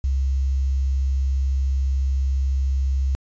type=tone with quantisation; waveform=sine; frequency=67 Hz; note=C2; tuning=42 cents sharp; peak=-18 dBFS; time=0.04-3.15 s; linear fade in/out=0 ms; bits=8; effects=resampled to 16000 Hz